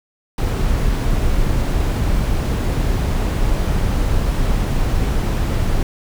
brown noise, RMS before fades -17 dBFS, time 0.38-5.83 s, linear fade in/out 2 ms, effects none

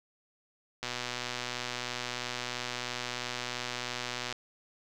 click train, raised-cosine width 0.2 ms, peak -17 dBFS, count 431, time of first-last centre 0.83-4.326 s, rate 123 Hz, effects none

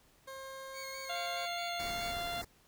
20% pulse tone, 534 Hz, C5, 35 cents sharp, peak -39 dBFS, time 0.27-1.46 s, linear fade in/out 10 ms
20% pulse tone with vibrato, 2193 Hz, C#7, 19 cents flat, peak -39 dBFS, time 0.73-2.15 s, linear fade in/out 50 ms, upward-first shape square, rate 4.7 Hz, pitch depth 31 cents each way
harmonic tone, 694 Hz, F5, 11 cents flat, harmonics 1 / 2 / 3 / 4 / 5 / 6, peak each -38 / -44 / -47 / -47 / -44 / -48 dBFS, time 1.09-2.42 s, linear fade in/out 10 ms
pink band-stop noise, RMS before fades -45 dBFS, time 1.79-2.45 s, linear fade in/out 10 ms, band 2200 to 4100 Hz, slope 96 dB/octave
effects pink hiss -66 dBFS RMS until 2.67 s

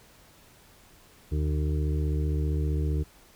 harmonic tone, 75.3 Hz, D2, 44 cents sharp, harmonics 1 / 2 / 4 / 5 / 6, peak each -25 / -31 / -37 / -39 / -41 dBFS, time 1.31-3.04 s, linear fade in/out 20 ms, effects pink hiss -56 dBFS RMS until 3.35 s

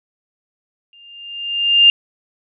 sine tone with exponential growth, 2803 Hz, F7, 6 cents sharp, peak -4 dBFS, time 0.93-1.9 s, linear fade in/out 1 ms, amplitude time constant 210 ms, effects none

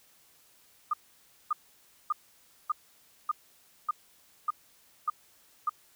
sine tone bursts, 1220 Hz, D#6, 34 cents flat, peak -24 dBFS, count 9, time 0.91-5.695 s, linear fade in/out 5 ms, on 25 ms, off 570 ms, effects white hiss -62 dBFS RMS until 5.95 s

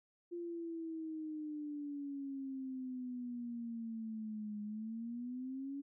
sine exponential two-way sweep, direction down then up, 348.4 to 207.7 to 283.5 Hz, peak -40 dBFS, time 0.31-5.82 s, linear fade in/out 20 ms, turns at 4.62 s, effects none

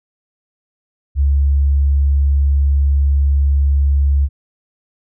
sine tone, 70 Hz, C#2, 18 cents sharp, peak -10 dBFS, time 1.15-4.29 s, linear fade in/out 50 ms, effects none

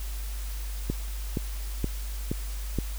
click train, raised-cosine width 3 ms, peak -14 dBFS, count 5, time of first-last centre 0.9-2.787 s, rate 2.12 Hz, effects added 50 Hz sine -31 dBFS peak until 2.98 s + white hiss -44 dBFS RMS until 2.98 s

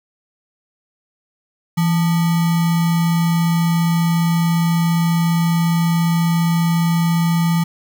sine tone with sample-and-hold, 167.3 Hz, E3, 26 cents sharp, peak -13 dBFS, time 1.77-7.64 s, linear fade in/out 10 ms, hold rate 1050 Hz, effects none

